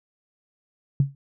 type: tone with exponential decay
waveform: sine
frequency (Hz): 138.59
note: C#3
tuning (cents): 0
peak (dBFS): -12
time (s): 1-1.15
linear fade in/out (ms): 2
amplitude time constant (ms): 32
effects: none